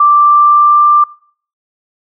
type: tone with pitch glide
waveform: sine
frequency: 1174.7 to 1183.6 Hz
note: D6 to D6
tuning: 0 to +13 cents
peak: -4 dBFS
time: 0-1.04 s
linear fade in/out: 5 ms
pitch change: +13 cents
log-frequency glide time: 0.13-0.86 s
effects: noise-tail reverb RT60 0.5 s tail -21 dB re dry